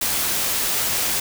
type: noise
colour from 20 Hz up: white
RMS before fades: -22 dBFS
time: 0.01-1.2 s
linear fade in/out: 5 ms
effects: none